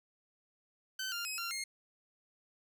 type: tone with pitch steps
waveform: 15% pulse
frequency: 1532 / 1397 / 2549 / 1378 / 2138 Hz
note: G6 / F6 / D#7 / F6 / C7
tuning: -40 / 0 / +41 / -24 / +37 cents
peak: -30 dBFS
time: 0.99-1.64 s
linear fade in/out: 5 ms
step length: 130 ms
effects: none